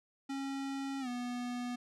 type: tone with pitch glide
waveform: square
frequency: 273.2 to 244.8 Hz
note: C#4 to B3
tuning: -25 to -15 cents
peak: -37 dBFS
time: 0.29-1.76 s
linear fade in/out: 10 ms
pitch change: -190 cents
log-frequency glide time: 1-1.08 s
effects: low-pass 8000 Hz 12 dB/octave